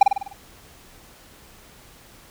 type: tone with echo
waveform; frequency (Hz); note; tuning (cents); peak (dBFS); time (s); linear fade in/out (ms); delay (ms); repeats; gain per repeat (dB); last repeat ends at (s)
triangle; 798; G5; +31; -4; 0.01-0.03; 5; 50; 6; -5; 0.33
effects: pink hiss -49 dBFS RMS until 2.3 s